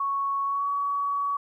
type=tone with pitch glide; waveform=sine; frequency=1108.7 to 1130.7 Hz; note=C#6 to C#6; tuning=0 to +34 cents; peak=-24 dBFS; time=0-1.37 s; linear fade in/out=5 ms; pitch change=+34 cents; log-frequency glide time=0.44-0.69 s; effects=11-bit